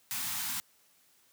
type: band-stop noise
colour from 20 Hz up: white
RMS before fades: -35 dBFS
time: 0.11-0.6 s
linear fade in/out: 0 ms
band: 270 to 760 Hz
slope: 48 dB/octave
effects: white hiss -66 dBFS RMS until 1.32 s + high-pass 80 Hz 12 dB/octave